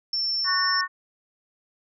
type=tone; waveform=sine; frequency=5390 Hz; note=E8; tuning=38 cents sharp; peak=-23 dBFS; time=0.13-0.81 s; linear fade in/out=2 ms
type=chord; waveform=sine; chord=F# major; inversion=second; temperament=equal with one note detuned; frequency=1108.7 / 1480 / 1817.9 Hz; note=C#6 / F#6 / A#6; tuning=0 / 0 / -44 cents; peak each=-26 / -31 / -26 dBFS; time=0.44-0.88 s; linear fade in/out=50 ms
effects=none